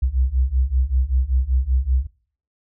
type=beating tone pair; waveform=sine; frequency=61.74 / 66.94 Hz; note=B1 / C2; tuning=0 / +40 cents; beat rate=5.2 Hz; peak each=-20 / -19 dBFS; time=0.02-2.07 s; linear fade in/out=10 ms; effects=noise-tail reverb RT60 0.5 s tail -22 dB re dry